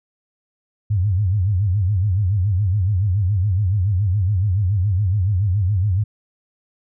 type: tone with vibrato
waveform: sine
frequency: 97.1 Hz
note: G2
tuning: 16 cents flat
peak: -15 dBFS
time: 0.9-6.04 s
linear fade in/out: 10 ms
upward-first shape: sine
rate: 7.1 Hz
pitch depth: 180 cents each way
effects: none